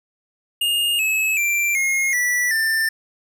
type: tone with pitch steps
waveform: square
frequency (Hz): 2835 / 2585 / 2357 / 2149 / 1958.9 / 1785.9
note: F7 / E7 / D7 / C7 / B6 / A6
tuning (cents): +25 / -34 / +6 / +46 / -15 / +25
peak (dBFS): -18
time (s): 0.61-2.89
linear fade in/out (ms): 5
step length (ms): 380
effects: 10-bit